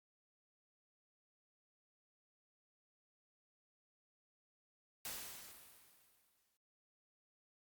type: noise with exponential decay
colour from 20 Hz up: white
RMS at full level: -44 dBFS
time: 5.05-6.57 s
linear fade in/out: 1 ms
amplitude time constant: 330 ms
effects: noise-tail reverb RT60 0.2 s tail -17 dB re dry + Opus 48 kbps